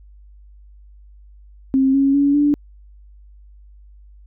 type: tone with pitch steps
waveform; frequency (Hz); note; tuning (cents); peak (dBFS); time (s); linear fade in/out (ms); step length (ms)
sine; 266.6 / 274.6 / 282.8 / 291.2; C4 / C#4 / C#4 / D4; +33 / -16 / +35 / -15; -12; 1.74-2.54; 0; 200
effects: added 50 Hz sine -42 dBFS peak until 4.26 s